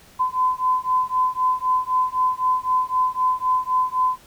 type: beating tone pair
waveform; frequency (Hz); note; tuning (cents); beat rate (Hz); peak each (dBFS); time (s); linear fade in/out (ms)
sine; 1016 / 1019.9; B5 / C6; +49 / -45; 3.9; -21; 0.19-4.18; 20
effects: pink hiss -50 dBFS RMS until 4.26 s